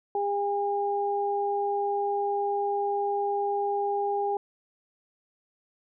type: tone pair together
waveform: sine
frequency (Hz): 404.5 / 810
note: G#4 / G#5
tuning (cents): -46 / -43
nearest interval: octave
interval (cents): 1203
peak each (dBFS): -28 / -27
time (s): 0.15-4.37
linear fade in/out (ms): 2
effects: none